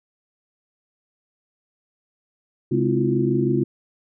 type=tone cluster; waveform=sine; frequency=134.9 / 208.9 / 258.7 / 327 / 353.3 Hz; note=C#3 / G#3 / C4 / E4 / F4; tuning=-47 / +10 / -19 / -14 / +20 cents; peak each=-23 / -26 / -25 / -25 / -22 dBFS; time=2.71-3.64 s; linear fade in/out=10 ms; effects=none